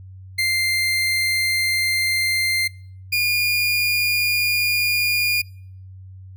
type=tone pair in turn; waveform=30% pulse; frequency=2093 / 2425 Hz; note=C7 / D#7; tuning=0 / -45 cents; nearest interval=minor third; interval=255 cents; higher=second; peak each=-15 dBFS; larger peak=neither; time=0.38-2.68 / 3.12-5.42 s; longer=neither; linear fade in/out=10 ms; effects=noise-tail reverb RT60 0.6 s tail -26 dB re dry + added 94 Hz sine -37 dBFS peak until 6.36 s